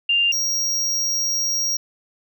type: tone pair in turn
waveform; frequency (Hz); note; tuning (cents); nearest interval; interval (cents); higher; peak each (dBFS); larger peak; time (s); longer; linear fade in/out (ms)
sine / square; 2794 / 5635; F7 / F8; 0 / +15; octave; 1215; second; -15 / -20; first; 0.09-0.32 / 0.32-1.77; second; 5
effects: none